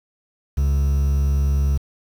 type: tone pair together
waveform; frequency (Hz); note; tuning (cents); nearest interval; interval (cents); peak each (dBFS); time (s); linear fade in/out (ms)
triangle; 70 / 140; C#2 / C#3; +18 / +18; octave; 1200; -14 / -24; 0.57-1.78; 10
effects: 7-bit

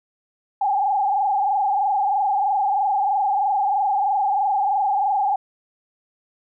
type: tone with frequency modulation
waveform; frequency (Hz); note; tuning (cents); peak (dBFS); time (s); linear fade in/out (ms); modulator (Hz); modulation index
sine; 804; G5; +44; -17; 0.61-5.36; 5; 23.1; 1.9
effects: none

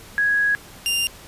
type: tone pair in turn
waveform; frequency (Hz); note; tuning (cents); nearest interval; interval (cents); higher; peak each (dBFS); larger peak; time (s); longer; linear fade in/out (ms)
sine / sawtooth; 1661.2 / 2794; G#6 / F7; 0 / 0; major sixth; 900; second; -16; neither; 0.18-0.55 / 0.86-1.07; first; 0
effects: pink hiss -43 dBFS RMS until 1.27 s + resampled to 32000 Hz

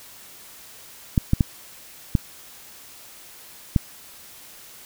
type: clicks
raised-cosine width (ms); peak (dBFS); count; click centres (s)
5; -4; 5; 1.178 / 1.334 / 1.408 / 2.152 / 3.762
effects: white hiss -45 dBFS RMS until 4.85 s

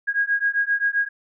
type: beating tone pair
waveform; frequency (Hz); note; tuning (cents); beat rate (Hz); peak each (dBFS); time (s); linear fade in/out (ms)
sine; 1635 / 1642.6; G#6 / G#6; -28 / -20; 7.6; -22 / -22; 0.07-1.09; 20
effects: none

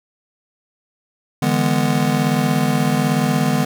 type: chord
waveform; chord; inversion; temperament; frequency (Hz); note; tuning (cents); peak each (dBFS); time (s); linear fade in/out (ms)
square; E dominant seventh; third; just; 148.33 / 164.81 / 206 / 247.2; D3 / E3 / G#3 / B3; +18 / 0 / -14 / +2; -21 / -23 / -22 / -21; 1.42-3.65; 5
effects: none

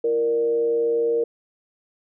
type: tone with frequency modulation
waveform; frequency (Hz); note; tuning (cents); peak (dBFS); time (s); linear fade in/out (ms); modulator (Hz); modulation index
sine; 466.2; A#4; 0; -18; 0.04-1.24; 5; 131; 0.38
effects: none

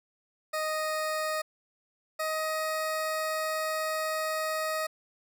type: tone pair in turn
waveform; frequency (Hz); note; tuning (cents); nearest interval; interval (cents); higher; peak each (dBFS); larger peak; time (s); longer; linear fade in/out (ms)
20% pulse; 622.3 / 628.4; D#5 / D#5; 0 / +17; unison; 17; second; -24; neither; 0.53-1.42 / 2.19-4.87; second; 10
effects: none

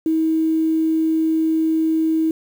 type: tone with quantisation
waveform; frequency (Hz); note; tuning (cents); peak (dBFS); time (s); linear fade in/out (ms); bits
sine; 320; D#4; +49; -15; 0.06-2.31; 2; 7
effects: none

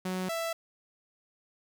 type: tone pair in turn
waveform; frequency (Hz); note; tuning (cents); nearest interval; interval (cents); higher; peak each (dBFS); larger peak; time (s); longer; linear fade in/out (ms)
sawtooth; 185 / 662.5; F#3 / E5; 0 / +9; octave + minor seventh; 2209; second; -27; neither; 0.05-0.29 / 0.29-0.53; neither; 5
effects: none

